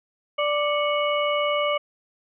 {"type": "harmonic tone with a mistuned harmonic", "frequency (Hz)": 587.3, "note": "D5", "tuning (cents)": 0, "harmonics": [1, 2, 4, 5], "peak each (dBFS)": [-23, -26, -29, -30], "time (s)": [0.38, 1.78], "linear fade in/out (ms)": 10, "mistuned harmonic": 4, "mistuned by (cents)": -100, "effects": []}